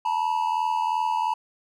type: tone pair together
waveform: triangle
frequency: 880 / 962.8 Hz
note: A5 / B5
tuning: 0 / -44 cents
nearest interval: major second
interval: 156 cents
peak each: -23 dBFS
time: 0.05-1.34 s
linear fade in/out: 5 ms
effects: none